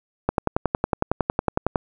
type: click train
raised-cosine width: 1 ms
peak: -5 dBFS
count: 17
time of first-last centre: 0.29-1.758 s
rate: 10.9 Hz
effects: none